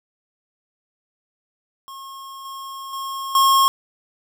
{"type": "tone with level steps", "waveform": "square", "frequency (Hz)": 1082, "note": "C#6", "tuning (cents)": -42, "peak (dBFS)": [-35, -32, -27, -13], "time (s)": [1.88, 3.68], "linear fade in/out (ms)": 0, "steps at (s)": [2.45, 2.93, 3.35], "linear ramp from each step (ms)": 2, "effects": []}